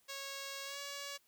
5% pulse tone with pitch glide, 550 to 564.2 Hz, C#5 to C#5, -14 to +30 cents, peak -31 dBFS, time 0.08-1.18 s, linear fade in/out 20 ms, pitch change +44 cents, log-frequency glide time 0.64-0.78 s, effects white hiss -72 dBFS RMS until 1.27 s

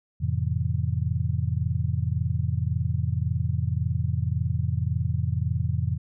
sine chord, F major seventh, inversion none, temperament just, 87.31 / 109.13 / 130.96 / 163.7 Hz, F2 / A2 / C3 / E3, 0 / -14 / +2 / -12 cents, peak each -27 / -28 / -28 / -32 dBFS, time 0.2-5.98 s, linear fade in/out 20 ms, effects none

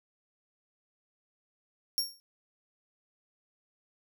sawtooth tone with exponential decay, 5530 Hz, F8, 18 cents flat, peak -21 dBFS, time 1.98-2.2 s, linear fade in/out 0 ms, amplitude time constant 47 ms, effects none

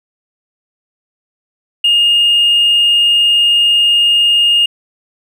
triangle tone with hard clipping, 2839 Hz, F7, 28 cents sharp, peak -7 dBFS, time 1.84-4.66 s, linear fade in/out 5 ms, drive 2 dB, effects none

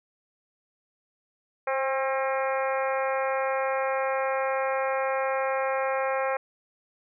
harmonic tone with a mistuned harmonic, 268.1 Hz, C4, 42 cents sharp, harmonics 2 / 3 / 4 / 5 / 6 / 7 / 8 / 9, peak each -27 / -31 / -33 / -35 / -37 / -38 / -39 / -40 dBFS, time 1.67-6.37 s, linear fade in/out 5 ms, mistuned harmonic 2, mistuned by -18 cents, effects none

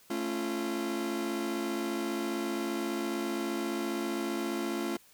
40% pulse chord, A augmented, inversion none, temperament just, 220 / 275 / 343.8 Hz, A3 / C#4 / E#4, 0 / -14 / -27 cents, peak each -36 / -36 / -33 dBFS, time 0.1-4.97 s, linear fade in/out 5 ms, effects white hiss -60 dBFS RMS until 5.13 s

